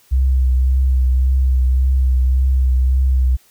sine tone with vibrato, 64.6 Hz, C2, 21 cents flat, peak -11 dBFS, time 0.11-3.37 s, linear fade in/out 20 ms, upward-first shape triangle, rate 1.8 Hz, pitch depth 33 cents each way, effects white hiss -53 dBFS RMS until 3.5 s

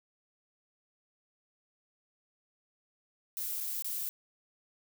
violet noise with dropouts, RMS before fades -36 dBFS, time 3.37-4.09 s, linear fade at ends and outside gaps 0 ms, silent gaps 3.603-3.607 / 3.823-3.845 s, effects none

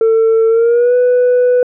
sine tone with pitch glide, 448.8 to 495.1 Hz, A4 to B4, +34 to +4 cents, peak -5 dBFS, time 0.01-1.63 s, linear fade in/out 2 ms, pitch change +170 cents, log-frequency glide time 0.48-0.95 s, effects tanh soft clip ceiling -6 dBFS

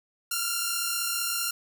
5% pulse tone pair together, 1371 / 1406.3 Hz, F6 / F6, -32 / +12 cents, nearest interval unison, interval 44 cents, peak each -18 dBFS, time 0.31-1.51 s, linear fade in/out 5 ms, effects none

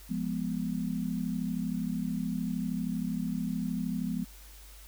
sine chord, F diminished, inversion none, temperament equal, 174.61 / 207.7 / 246.9 Hz, F3 / Ab3 / Cb4, 0 / 0 / 0 cents, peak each -34 dBFS, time 0.09-4.25 s, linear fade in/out 20 ms, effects added 50 Hz sine -49 dBFS peak until 4.87 s + white hiss -54 dBFS RMS until 4.87 s

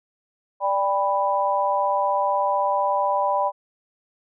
sine chord, G major, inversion second, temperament equal with one note detuned, 587.3 / 796.3 / 987.8 Hz, D5 / G5 / B5, 0 / +27 / 0 cents, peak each -24 / -24 / -22 dBFS, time 0.6-3.52 s, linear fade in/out 50 ms, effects none

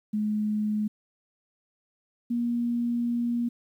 sine tone pair in turn, 211.9 / 237.8 Hz, G#3 / A#3, +35 / +35 cents, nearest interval major second, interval 200 cents, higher second, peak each -24 dBFS, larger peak neither, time 0.13-0.88 / 2.3-3.49 s, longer second, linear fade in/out 10 ms, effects 10-bit

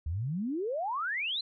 sine exponential sweep, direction up, 72 to 4186 Hz, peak -30 dBFS, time 0.06-1.41 s, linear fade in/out 5 ms, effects none

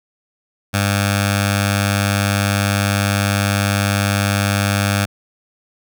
10% pulse tone with notch filter, 100 Hz, G2, 35 cents sharp, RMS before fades -17 dBFS, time 0.73-5.06 s, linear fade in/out 20 ms, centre 380 Hz, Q 0.51, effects none

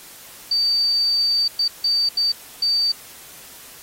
sine tone bursts at uneven times, 4615 Hz, D8, 31 cents flat, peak -16 dBFS, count 5, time 0.51-1.48 / 1.59-1.68 / 1.84-2.09 / 2.17-2.32 / 2.62-2.92 s, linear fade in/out 5 ms, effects white hiss -42 dBFS RMS until 3.82 s + AAC 48 kbps

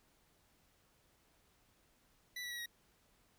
25% pulse tone with pitch steps, 1975.5 / 1948.3 / 1921.5 / 1895 Hz, B6 / B6 / B6 / A#6, 0 / -24 / -48 / +28 cents, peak -38 dBFS, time 2.36-2.66 s, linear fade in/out 5 ms, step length 75 ms, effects pink hiss -72 dBFS RMS until 3.38 s

